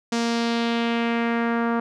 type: tone with low-pass filter sweep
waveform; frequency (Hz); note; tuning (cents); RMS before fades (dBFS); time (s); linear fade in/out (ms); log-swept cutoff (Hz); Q
sawtooth; 233.1; A#3; 0; -23; 0.12-1.8; 5; 6300 to 1300; 1.8
effects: none